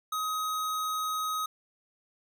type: tone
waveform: square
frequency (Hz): 1262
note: D#6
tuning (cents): +24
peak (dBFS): -30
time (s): 0.12-1.46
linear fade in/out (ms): 5
effects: none